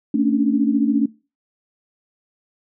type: tone cluster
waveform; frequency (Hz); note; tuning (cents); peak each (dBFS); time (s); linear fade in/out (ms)
sine; 223.8 / 276.3 / 290.8; A3 / C#4 / D4; +30 / -6 / -17; -19; 0.14-1.06; 5
effects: noise-tail reverb RT60 0.3 s tail -21 dB re dry